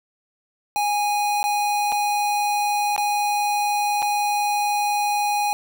square tone with dropouts, 826 Hz, G#5, 10 cents flat, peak -20 dBFS, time 0.76-5.53 s, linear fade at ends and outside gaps 0 ms, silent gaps 1.43-1.44 / 1.92-1.924 / 2.963-2.979 / 4.021-4.026 s, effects none

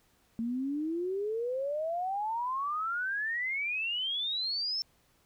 sine exponential sweep, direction up, 224.7 to 5410 Hz, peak -30 dBFS, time 0.39-4.82 s, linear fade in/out 0 ms, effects pink hiss -68 dBFS RMS until 5.25 s

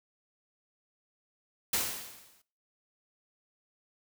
white noise with exponential decay, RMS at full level -27 dBFS, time 1.73-2.42 s, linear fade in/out 5 ms, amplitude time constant 150 ms, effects noise-tail reverb RT60 0.4 s tail -20 dB re dry

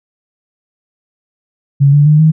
sine tone with pitch steps, 140 / 145.61 / 151.44 / 157.51 Hz, C#3 / D3 / D#3 / D#3, +18 / -14 / -47 / +22 cents, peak -4 dBFS, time 1.8-2.32 s, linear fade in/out 20 ms, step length 130 ms, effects none

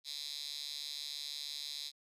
10% pulse tone with high-pass filter, 146.2 Hz, D3, 7 cents flat, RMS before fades -43 dBFS, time 0.04-1.92 s, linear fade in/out 50 ms, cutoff 4200 Hz, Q 9.2, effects resampled to 32000 Hz

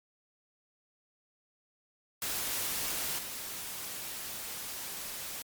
white noise with level steps, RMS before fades -34 / -40 dBFS, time 2.22-5.42 s, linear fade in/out 0 ms, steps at 3.18 s, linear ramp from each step 10 ms, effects MP3 96 kbps

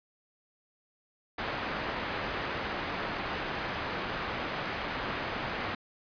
white low-pass noise, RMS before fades -35 dBFS, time 1.38-5.75 s, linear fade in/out 5 ms, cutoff 1800 Hz, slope 12 dB/octave, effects resampled to 11025 Hz

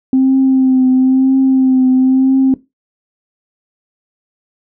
sine tone with vibrato, 261.6 Hz, C4, in tune, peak -6 dBFS, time 0.13-2.54 s, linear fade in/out 2 ms, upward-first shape triangle, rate 1 Hz, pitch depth 33 cents each way, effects noise-tail reverb RT60 0.2 s tail -17 dB re dry + tanh soft clip ceiling -3 dBFS

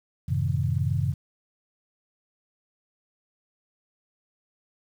sine chord, F# diminished seventh, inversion none, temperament just, 92.5 / 111 / 133.2 / 159.84 Hz, F#2 / A2 / C3 / Eb3, 0 / +16 / +31 / +47 cents, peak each -27 / -30 / -26 / -31 dBFS, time 0.28-1.14 s, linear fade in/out 10 ms, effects 9-bit

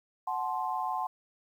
sine chord, F# diminished, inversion none, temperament equal with one note detuned, 740 / 866.4 / 1046.5 Hz, F#5 / A5 / C6, 0 / -27 / 0 cents, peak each -34 dBFS, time 0.27-1.07 s, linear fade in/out 5 ms, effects 10-bit

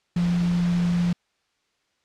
sine tone in noise, 174.61 Hz, F3, in tune, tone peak -19 dBFS, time 0.16-1.13 s, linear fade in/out 5 ms, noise pink, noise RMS -36 dBFS, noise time 0.16-1.13 s, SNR +14 dB, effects white hiss -70 dBFS RMS until 2.04 s + low-pass 5000 Hz 12 dB/octave

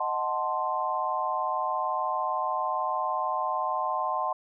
sine chord, D# diminished seventh, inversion none, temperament equal, 622.3 / 740 / 880 / 1046.5 Hz, D#5 / F#5 / A5 / C6, 0 / 0 / 0 / 0 cents, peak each -34 / -32 / -32 / -29 dBFS, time 0-4.33 s, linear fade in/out 5 ms, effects none

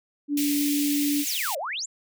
sine tone, 289.5 Hz, D4, 25 cents flat, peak -22 dBFS, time 0.28-1.25 s, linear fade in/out 50 ms
white high-pass noise, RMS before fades -30 dBFS, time 0.37-1.55 s, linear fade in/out 5 ms, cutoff 2000 Hz, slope 48 dB/octave
sine exponential two-way sweep, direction down then up, 7902 to 520 to 7902 Hz, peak -28 dBFS, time 1.26-1.86 s, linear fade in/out 10 ms, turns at 1.58 s
effects none

